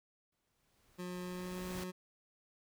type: noise with exponential growth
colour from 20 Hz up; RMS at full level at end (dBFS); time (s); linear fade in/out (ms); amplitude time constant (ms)
pink; -45; 0.32-1.84; 5; 330
type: tone with pitch glide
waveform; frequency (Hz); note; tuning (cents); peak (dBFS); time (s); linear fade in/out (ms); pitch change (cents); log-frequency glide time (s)
25% pulse; 179.8 to 182.63; F#3 to F#3; -49 to -22; -37; 0.98-1.92; 20; +27; 1.22-1.64
effects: none